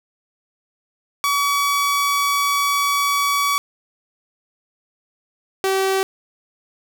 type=tone pair in turn; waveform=sawtooth; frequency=1137 / 384.5 Hz; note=C#6 / G4; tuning=+44 / -33 cents; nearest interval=octave + perfect fifth; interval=1877 cents; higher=first; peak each=-13 dBFS; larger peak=neither; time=1.24-3.58 / 5.64-6.03 s; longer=first; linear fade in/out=0 ms; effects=none